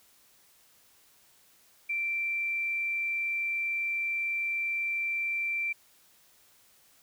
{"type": "tone", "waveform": "sine", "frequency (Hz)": 2349, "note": "D7", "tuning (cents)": 0, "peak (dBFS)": -28, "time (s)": [1.89, 5.73], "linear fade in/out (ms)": 10, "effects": ["white hiss -62 dBFS RMS until 7.02 s"]}